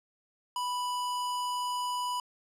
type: tone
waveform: square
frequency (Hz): 987.8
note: B5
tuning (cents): 0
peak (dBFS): -31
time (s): 0.56-2.2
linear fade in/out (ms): 2
effects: low-pass 12000 Hz 12 dB/octave